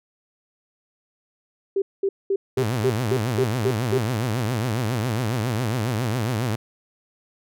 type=tone bursts; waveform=sine; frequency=392 Hz; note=G4; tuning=in tune; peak=-18 dBFS; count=9; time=1.76-3.98 s; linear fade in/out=5 ms; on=60 ms; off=210 ms
type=tone with vibrato; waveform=sawtooth; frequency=116.54 Hz; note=A#2; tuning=in tune; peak=-18 dBFS; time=2.57-6.56 s; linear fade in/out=10 ms; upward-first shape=triangle; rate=7.3 Hz; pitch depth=240 cents each way
effects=none